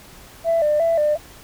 sine tone with vibrato, 631 Hz, D#5, 24 cents sharp, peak -14 dBFS, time 0.44-1.18 s, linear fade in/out 50 ms, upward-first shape square, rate 2.8 Hz, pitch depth 91 cents each way, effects tanh soft clip ceiling -11 dBFS + pink hiss -44 dBFS RMS until 1.43 s

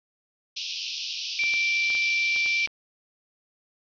white band-pass noise, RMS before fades -33 dBFS, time 0.56-2.67 s, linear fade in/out 10 ms, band 2500 to 5700 Hz, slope 96 dB/octave
sine tone, 2343 Hz, D7, 5 cents flat, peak -22 dBFS, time 1.39-2.66 s, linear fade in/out 2 ms
clicks, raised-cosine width 0.3 ms, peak -24 dBFS, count 7, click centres 1.437 / 1.539 / 1.903 / 1.951 / 2.362 / 2.461 / 2.674 s
effects none

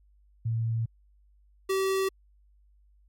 sine / square tone pair in turn, 113.9 / 384.3 Hz, A#2 / G4, -40 / -34 cents, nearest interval octave + major sixth, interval 2106 cents, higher second, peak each -25 dBFS, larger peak neither, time 0.45-0.86 / 1.69-2.09 s, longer first, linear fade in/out 10 ms, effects added 50 Hz sine -58 dBFS peak until 3.08 s + MP3 64 kbps

